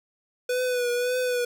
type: tone with vibrato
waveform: square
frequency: 493.9 Hz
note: B4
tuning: in tune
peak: -24 dBFS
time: 0.49-1.45 s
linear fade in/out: 5 ms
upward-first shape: triangle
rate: 1.8 Hz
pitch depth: 45 cents each way
effects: 9-bit